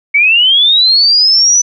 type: linear sweep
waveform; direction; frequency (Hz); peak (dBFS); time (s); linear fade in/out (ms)
sine; up; 2217 to 6020; -5; 0.14-1.62; 10
effects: none